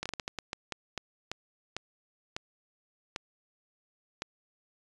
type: slowing click train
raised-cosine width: 0.2 ms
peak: -17 dBFS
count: 15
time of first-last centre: 0.03-4.221 s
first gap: 26 ms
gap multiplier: 1.33
effects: resampled to 22050 Hz